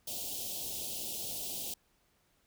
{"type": "band-stop noise", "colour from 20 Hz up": "white", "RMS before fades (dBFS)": -39, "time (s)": [0.07, 1.74], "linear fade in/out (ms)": 5, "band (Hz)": [800, 2800], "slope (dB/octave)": 48, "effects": ["pink hiss -72 dBFS RMS until 2.46 s"]}